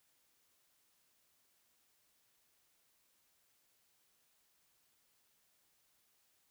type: silence
effects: white hiss -75 dBFS RMS until 6.5 s